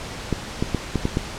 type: clicks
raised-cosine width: 3 ms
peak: -7 dBFS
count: 6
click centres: 0.327 / 0.625 / 0.747 / 0.957 / 1.054 / 1.171 s
effects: pink hiss -33 dBFS RMS until 1.38 s + low-pass 7000 Hz 12 dB/octave